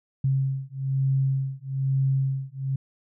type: beating tone pair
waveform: sine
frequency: 134.2 / 135.3 Hz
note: C3 / C#3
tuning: +44 / -42 cents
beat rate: 1.1 Hz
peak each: -25 dBFS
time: 0.24-2.76 s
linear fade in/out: 5 ms
effects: none